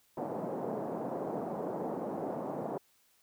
white band-pass noise, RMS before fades -37 dBFS, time 0.17-2.78 s, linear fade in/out 5 ms, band 160 to 740 Hz, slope 24 dB/octave, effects white hiss -69 dBFS RMS until 3.22 s

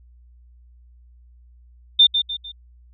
sine tone with echo, 3594 Hz, A7, 36 cents sharp, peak -8 dBFS, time 1.99-2.07 s, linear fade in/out 10 ms, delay 150 ms, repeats 3, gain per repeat -8 dB, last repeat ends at 2.52 s, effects added 60 Hz sine -47 dBFS peak until 2.93 s

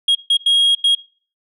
sine tone bursts at uneven times, 3275 Hz, G#7, 25 cents flat, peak -8 dBFS, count 4, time 0.08-0.15 / 0.3-0.37 / 0.46-0.75 / 0.84-0.95 s, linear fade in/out 5 ms, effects noise-tail reverb RT60 0.4 s tail -22 dB re dry + tanh soft clip ceiling -10 dBFS

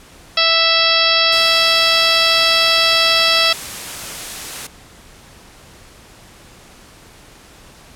harmonic tone, 659.3 Hz, E5, in tune, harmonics 1 / 2 / 3 / 4 / 5 / 6 / 7 / 8, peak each -22 / -20 / -22 / -19 / -18 / -19 / -19 / -19 dBFS, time 0.37-3.53 s, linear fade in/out 5 ms
white noise, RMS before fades -28 dBFS, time 1.32-4.67 s, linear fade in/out 5 ms
effects pink hiss -43 dBFS RMS until 7.95 s + low-pass 11000 Hz 12 dB/octave

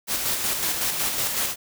white noise with tremolo, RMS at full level -24 dBFS, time 0.07-1.56 s, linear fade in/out 50 ms, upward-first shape square, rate 5.4 Hz, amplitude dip 35%, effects none

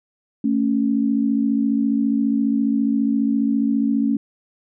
sine tone pair together, 222.5 / 277.2 Hz, A3 / C#4, +20 / 0 cents, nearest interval major third, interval 380 cents, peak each -19 dBFS, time 0.44-4.17 s, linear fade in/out 5 ms, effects none

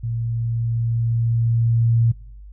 sine tone with level ramp, 115.7 Hz, A#2, 13 cents flat, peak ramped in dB -22 to -13 dBFS, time 0.03-2.12 s, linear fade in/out 10 ms, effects noise-tail reverb RT60 0.6 s tail -21 dB re dry + added 50 Hz sine -37 dBFS peak until 2.52 s

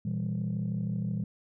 sine chord, E diminished, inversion second, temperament just, 118.67 / 164.81 / 197.78 Hz, Bb2 / E3 / G3, +31 / 0 / +16 cents, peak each -32 dBFS, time 0.05-1.24 s, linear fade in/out 5 ms, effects tanh soft clip ceiling -24 dBFS

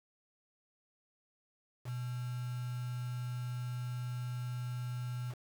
sine tone with quantisation, 123.47 Hz, B2, in tune, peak -36 dBFS, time 1.84-5.35 s, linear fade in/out 50 ms, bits 8, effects none

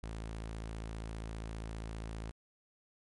sawtooth tone, 55 Hz, A1, in tune, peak -36 dBFS, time 0.03-2.31 s, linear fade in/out 0 ms, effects MP3 48 kbps

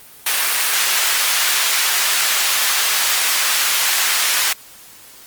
pink high-pass noise, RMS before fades -17 dBFS, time 0.26-4.53 s, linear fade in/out 5 ms, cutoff 1500 Hz, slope 12 dB/octave, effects white hiss -42 dBFS RMS until 5.26 s + Opus 32 kbps

